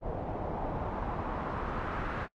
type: noise with low-pass filter sweep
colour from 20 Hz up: pink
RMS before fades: -35 dBFS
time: 0.01-2.28 s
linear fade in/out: 50 ms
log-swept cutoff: 670 to 1500 Hz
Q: 2
effects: noise-tail reverb RT60 0.1 s tail -23 dB re dry + AAC 48 kbps